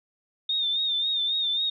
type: tone with vibrato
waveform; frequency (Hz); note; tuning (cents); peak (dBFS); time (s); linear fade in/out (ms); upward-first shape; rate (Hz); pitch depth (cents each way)
sine; 3642; A#7; -41; -23; 0.49-1.7; 5; sine; 3.7; 59
effects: none